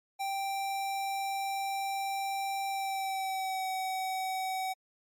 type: tone with pitch glide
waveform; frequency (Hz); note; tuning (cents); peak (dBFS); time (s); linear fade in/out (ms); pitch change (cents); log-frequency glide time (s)
square; 784 to 756; G5 to F#5; 0 to +37; -32; 0.19-4.74; 20; -63; 2.68-3.67
effects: MP3 64 kbps